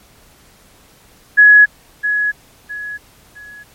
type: tone with echo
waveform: sine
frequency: 1683 Hz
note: G#6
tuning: 23 cents sharp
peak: -3 dBFS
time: 1.37-1.66 s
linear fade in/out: 20 ms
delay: 660 ms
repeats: 3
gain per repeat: -10 dB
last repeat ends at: 3.64 s
effects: pink hiss -48 dBFS RMS until 3.74 s + MP3 64 kbps